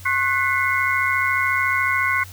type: tone cluster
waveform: sine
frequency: 1080 / 1481 / 2015 / 2149 Hz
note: C#6 / F#6 / B6 / C7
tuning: -45 / +1 / +34 / +46 cents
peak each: -23 dBFS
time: 0.05-2.24 s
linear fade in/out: 10 ms
effects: added 92 Hz sine -38 dBFS peak until 2.32 s + white hiss -44 dBFS RMS until 2.32 s